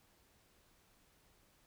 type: silence
effects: pink hiss -70 dBFS RMS until 1.66 s